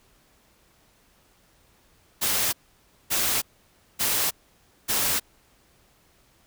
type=noise bursts; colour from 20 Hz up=white; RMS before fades=-24 dBFS; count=4; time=2.21-5.2 s; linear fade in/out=20 ms; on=320 ms; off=570 ms; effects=pink hiss -61 dBFS RMS until 6.46 s